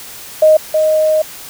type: tone pair in turn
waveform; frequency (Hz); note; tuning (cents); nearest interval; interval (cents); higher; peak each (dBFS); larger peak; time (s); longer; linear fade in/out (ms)
sine; 622.3 / 622.3; D#5 / D#5; 0 / 0; unison; 0; neither; -4 / -9; first; 0.42-0.57 / 0.74-1.22; second; 5
effects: white hiss -32 dBFS RMS until 1.49 s